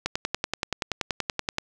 click train, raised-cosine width 0.2 ms, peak -8 dBFS, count 17, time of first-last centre 0.06-1.584 s, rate 10.5 Hz, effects none

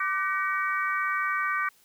harmonic tone with a mistuned harmonic, 379 Hz, F#4, 42 cents sharp, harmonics 3 / 4 / 5 / 6, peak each -28 / -30 / -32 / -34 dBFS, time 0-1.69 s, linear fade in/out 5 ms, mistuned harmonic 3, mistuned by +62 cents, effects white hiss -61 dBFS RMS until 1.84 s

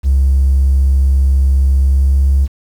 triangle tone with pitch glide, 67.4 to 68.38 Hz, C#2 to C#2, -48 to -23 cents, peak -4 dBFS, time 0.03-2.48 s, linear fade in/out 50 ms, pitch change +25 cents, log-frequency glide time 1.82-2.32 s, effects tanh soft clip ceiling -5 dBFS + 7-bit

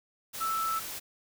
sine tone in noise, 1318.5 Hz, E6, in tune, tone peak -28 dBFS, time 0.4-0.8 s, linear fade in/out 20 ms, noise white, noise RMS -39 dBFS, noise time 0.33-1 s, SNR +8 dB, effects none

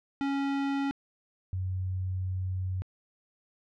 square / sine tone pair in turn, 277.2 / 92.91 Hz, C#4 / F#2, 0 / +8 cents, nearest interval octave + perfect fifth, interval 1892 cents, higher first, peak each -28 / -29 dBFS, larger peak first, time 0.21-0.91 / 1.53-2.82 s, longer second, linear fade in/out 0 ms, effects low-pass 3000 Hz 12 dB/octave

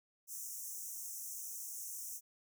pink high-pass noise, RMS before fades -45 dBFS, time 0.27-2.21 s, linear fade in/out 50 ms, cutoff 5700 Hz, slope 96 dB/octave, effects none

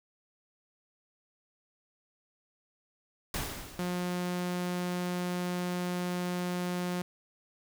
pink noise with exponential decay, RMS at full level -32 dBFS, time 3.34-4.31 s, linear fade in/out 2 ms, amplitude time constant 210 ms
sawtooth tone, 178.5 Hz, F3, 38 cents sharp, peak -27 dBFS, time 3.79-7.02 s, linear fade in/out 2 ms
effects none

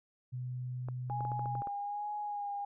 sine tone, 125.5 Hz, B2, 28 cents sharp, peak -36 dBFS, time 0.32-1.62 s, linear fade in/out 20 ms
clicks, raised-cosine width 1 ms, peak -30 dBFS, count 10, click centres 0.886 / 1.099 / 1.207 / 1.251 / 1.318 / 1.394 / 1.458 / 1.553 / 1.62 / 1.672 s
sine tone with vibrato, 822 Hz, G#5, 18 cents flat, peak -35 dBFS, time 1.1-2.65 s, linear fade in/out 5 ms, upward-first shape sine, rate 1.2 Hz, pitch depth 27 cents each way
effects none

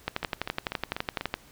two click trains, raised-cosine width 0.3 ms, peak -11 / -15 dBFS, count 16 / 5, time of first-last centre 0.08-1.341 / 0.23-1.21 s, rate 11.9 / 4.08 Hz, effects pink hiss -55 dBFS RMS until 1.51 s

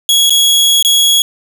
sawtooth tone with dropouts, 3334 Hz, G#7, 6 cents sharp, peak -4 dBFS, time 0.09-1.22 s, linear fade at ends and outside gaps 1 ms, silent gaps 0.296-0.305 / 0.826-0.848 s, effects none

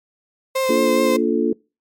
35% pulse tone with vibrato, 523.3 Hz, C5, in tune, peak -16 dBFS, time 0.55-1.17 s, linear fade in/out 10 ms, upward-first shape triangle, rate 4.8 Hz, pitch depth 24 cents each way
sine chord, Bb major seventh, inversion none, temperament just, 233.1 / 291.4 / 349.6 / 437 Hz, Bb3 / D4 / F4 / A4, 0 / -13 / +2 / -12 cents, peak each -21 dBFS, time 0.69-1.53 s, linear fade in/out 5 ms
effects noise-tail reverb RT60 0.3 s tail -25 dB re dry + MP3 96 kbps

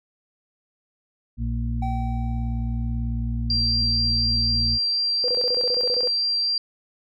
harmonic tone, 58.27 Hz, A#1, in tune, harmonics 1 / 2 / 4, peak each -25 / -28 / -31 dBFS, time 1.37-4.79 s, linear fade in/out 50 ms
triangle tone with exponential decay, 770 Hz, G5, 31 cents flat, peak -25 dBFS, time 1.82-3.48 s, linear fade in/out 5 ms, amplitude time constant 360 ms
sine tone, 4726 Hz, D8, 10 cents sharp, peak -20 dBFS, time 3.5-6.58 s, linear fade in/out 2 ms
sine tone bursts, 493.9 Hz, B4, in tune, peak -24 dBFS, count 13, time 5.24-6.074 s, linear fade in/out 0 ms, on 42 ms, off 24 ms
effects none

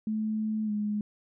sine tone with pitch glide, 216.6 to 209.2 Hz, A3 to G#3, -27 to +13 cents, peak -27 dBFS, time 0.07-1.01 s, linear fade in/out 2 ms, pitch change -60 cents, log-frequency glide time 0.65-0.71 s, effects none

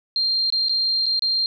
sine tone with dropouts, 4186 Hz, C8, in tune, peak -18 dBFS, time 0.16-1.46 s, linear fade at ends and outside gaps 1 ms, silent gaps 0.502-0.524 / 0.685-0.694 / 1.058-1.064 / 1.194-1.222 s, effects none

